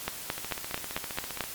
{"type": "two click trains", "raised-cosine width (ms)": 0.3, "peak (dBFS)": [-12, -19], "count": [7, 17], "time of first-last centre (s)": [[0.08, 1.407], [0.38, 1.44]], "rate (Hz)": [4.52, 15.1], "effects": ["white hiss -40 dBFS RMS until 1.54 s", "MP3 96 kbps"]}